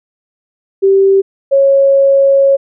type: tone pair in turn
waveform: sine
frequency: 389.5 / 549.5 Hz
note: G4 / C#5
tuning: -11 / -15 cents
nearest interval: tritone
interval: 596 cents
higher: second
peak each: -5 dBFS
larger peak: neither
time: 0.82-1.22 / 1.51-2.57 s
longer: second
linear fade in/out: 20 ms
effects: none